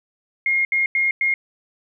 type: tone bursts at uneven times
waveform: sine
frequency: 2139 Hz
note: C7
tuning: 38 cents sharp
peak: -16 dBFS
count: 4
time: 0.46-0.65 / 0.72-0.86 / 0.95-1.11 / 1.21-1.34 s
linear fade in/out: 2 ms
effects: none